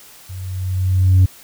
sine tone with level ramp, 93 Hz, F#2, 9 cents sharp, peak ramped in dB -28 to -4 dBFS, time 0.29-1.26 s, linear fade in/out 10 ms, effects tanh soft clip ceiling -6 dBFS + white hiss -43 dBFS RMS until 1.43 s

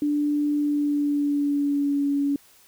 sine tone with pitch glide, 293.7 to 283 Hz, D4 to C#4, 0 to +36 cents, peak -20 dBFS, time 0.02-2.36 s, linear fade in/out 2 ms, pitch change -64 cents, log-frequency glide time 0.54-2.08 s, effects white hiss -55 dBFS RMS until 2.67 s

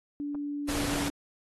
sine tone with pitch glide, 289.5 to 286.7 Hz, D4 to D4, -25 to -42 cents, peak -31 dBFS, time 0.2-1.1 s, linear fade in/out 0 ms, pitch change -17 cents, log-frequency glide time 0.69-0.88 s
clicks, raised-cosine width 1 ms, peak -32 dBFS, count 2, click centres 0.347 / 0.352 s
pink noise, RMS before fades -33 dBFS, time 0.68-1.09 s, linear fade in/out 10 ms
effects AAC 32 kbps

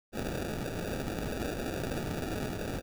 violet noise with sample-and-hold, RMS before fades -35 dBFS, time 0.12-2.82 s, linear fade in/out 50 ms, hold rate 1050 Hz, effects none

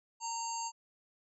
harmonic tone, 923 Hz, A#5, 17 cents flat, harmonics 1 / 3 / 5 / 7 / 8, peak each -37 / -51 / -46 / -44 / -43 dBFS, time 0.2-0.72 s, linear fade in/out 50 ms, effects none

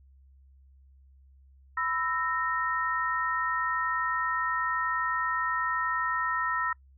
sine tone cluster, 997 / 1318 / 1849 Hz, B5 / E6 / A#6, +16 / -1 / -15 cents, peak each -33 / -29 / -31 dBFS, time 1.77-6.73 s, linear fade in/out 5 ms, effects noise-tail reverb RT60 0.1 s tail -26 dB re dry + added 67 Hz sine -54 dBFS peak until 6.97 s

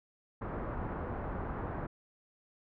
pink low-pass noise, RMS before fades -38 dBFS, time 0.41-1.87 s, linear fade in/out 10 ms, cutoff 1400 Hz, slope 24 dB/octave, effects none

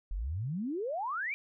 sine exponential sweep, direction up, 40.06 to 2418 Hz, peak -32 dBFS, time 0.11-1.34 s, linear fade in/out 0 ms, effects none

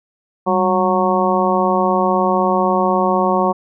harmonic tone with a mistuned harmonic, 183.9 Hz, F#3, 10 cents flat, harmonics 1 / 2 / 3 / 4 / 5 / 6, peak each -20 / -20 / -20 / -20 / -20 / -20 dBFS, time 0.46-3.53 s, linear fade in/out 20 ms, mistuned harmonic 1, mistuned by +99 cents, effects none

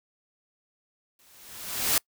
white noise with exponential growth, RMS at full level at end -21 dBFS, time 1.19-1.98 s, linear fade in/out 2 ms, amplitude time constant 170 ms, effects noise-tail reverb RT60 0.1 s tail -26 dB re dry

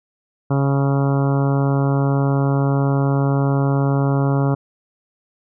harmonic tone, 138.59 Hz, C#3, in tune, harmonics 1 / 2 / 3 / 4 / 5 / 6 / 7 / 8 / 9 / 10, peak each -16 / -22 / -26 / -28 / -30 / -32 / -33 / -34 / -35 / -36 dBFS, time 0.5-4.55 s, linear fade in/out 10 ms, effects none

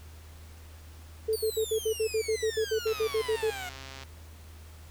sine tone bursts, 440 Hz, A4, in tune, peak -24 dBFS, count 16, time 1.28-3.505 s, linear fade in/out 10 ms, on 80 ms, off 63 ms
15% pulse exponential sweep, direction down, 4699 to 710 Hz, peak -30 dBFS, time 1.33-3.69 s, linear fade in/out 0 ms
click train, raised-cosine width 0.2 ms, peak -26 dBFS, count 157, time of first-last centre 2.87-4.034 s, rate 134 Hz
effects added 79 Hz sine -46 dBFS peak until 4.9 s + pink hiss -55 dBFS RMS until 4.9 s

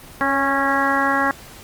harmonic tone with a mistuned harmonic, 274.8 Hz, C#4, 15 cents flat, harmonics 1 / 2 / 3 / 4 / 5 / 6 / 7, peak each -24 / -26 / -23 / -22 / -25 / -22 / -26 dBFS, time 0.21-1.31 s, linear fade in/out 0 ms, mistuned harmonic 2, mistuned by +16 cents, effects pink hiss -41 dBFS RMS until 1.63 s + Opus 32 kbps

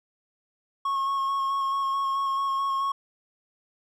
triangle tone with vibrato, 1092 Hz, C#6, 26 cents flat, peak -22 dBFS, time 0.85-2.92 s, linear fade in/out 5 ms, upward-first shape square, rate 4.6 Hz, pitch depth 14 cents each way, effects none

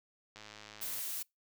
click train, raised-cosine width 0.2 ms, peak -32 dBFS, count 68, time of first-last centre 0.36-0.992 s, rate 106 Hz
blue noise, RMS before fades -39 dBFS, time 0.81-1.23 s, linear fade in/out 10 ms
effects noise-tail reverb RT60 0.2 s tail -26 dB re dry

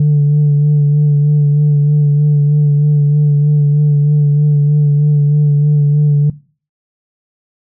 sine tone with vibrato, 146.83 Hz, D3, in tune, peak -5 dBFS, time 0-6.3 s, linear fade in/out 5 ms, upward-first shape sine, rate 3.2 Hz, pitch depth 26 cents each way, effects noise-tail reverb RT60 0.4 s tail -20 dB re dry + tanh soft clip ceiling -5 dBFS

